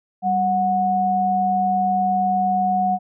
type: tone pair together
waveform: sine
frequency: 194.7 / 733.8 Hz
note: G3 / F#5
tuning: -12 / -15 cents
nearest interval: octave + major seventh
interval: 2297 cents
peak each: -24 / -17 dBFS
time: 0.22-2.99 s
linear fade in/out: 50 ms
effects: none